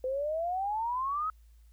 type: exponential sweep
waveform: sine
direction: up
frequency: 505 to 1295 Hz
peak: -29 dBFS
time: 0.04-1.3 s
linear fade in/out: 2 ms
effects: added 56 Hz sine -54 dBFS peak until 1.72 s + white hiss -73 dBFS RMS until 1.72 s